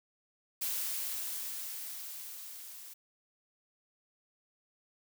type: noise with level ramp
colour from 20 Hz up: blue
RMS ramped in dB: -34 to -49 dBFS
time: 0.61-2.94 s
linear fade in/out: 10 ms
effects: none